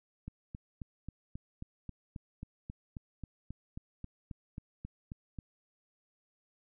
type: click train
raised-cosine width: 5 ms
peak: -29 dBFS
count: 20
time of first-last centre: 0.28-5.388 s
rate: 3.72 Hz
effects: none